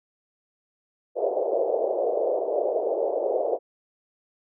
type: band-pass noise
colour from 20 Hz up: white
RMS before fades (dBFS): -25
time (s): 1.15-3.59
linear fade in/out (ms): 50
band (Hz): 400 to 650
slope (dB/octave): 48
effects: none